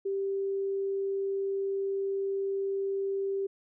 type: tone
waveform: sine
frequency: 392 Hz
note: G4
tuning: in tune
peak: -28 dBFS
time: 0.05-3.47 s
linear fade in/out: 10 ms
effects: none